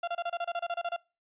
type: tone bursts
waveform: 35% pulse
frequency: 690 Hz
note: F5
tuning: 21 cents flat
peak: -28 dBFS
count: 13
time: 0.03-0.964 s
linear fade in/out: 5 ms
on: 46 ms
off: 28 ms
effects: noise-tail reverb RT60 0.3 s tail -23 dB re dry + resampled to 8000 Hz